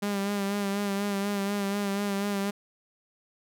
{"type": "tone with vibrato", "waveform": "sawtooth", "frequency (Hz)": 200.7, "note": "G3", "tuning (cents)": 41, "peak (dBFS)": -23, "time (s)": [0.02, 2.51], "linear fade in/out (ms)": 10, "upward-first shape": "sine", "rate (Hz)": 4.1, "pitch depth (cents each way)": 35, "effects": []}